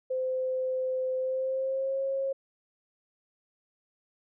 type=tone with pitch glide; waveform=sine; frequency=516 to 541 Hz; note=C5 to C#5; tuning=-24 to -42 cents; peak=-27 dBFS; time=0.1-2.33 s; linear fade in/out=10 ms; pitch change=+82 cents; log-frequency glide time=1.17-2 s; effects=none